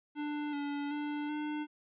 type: tone with pitch steps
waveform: square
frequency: 295.9 / 287 / 294.9 / 299.9 Hz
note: D4 / D4 / D4 / D4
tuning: +13 / -40 / +7 / +36 cents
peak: -35 dBFS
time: 0.15-1.67 s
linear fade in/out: 50 ms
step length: 380 ms
effects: resampled to 8000 Hz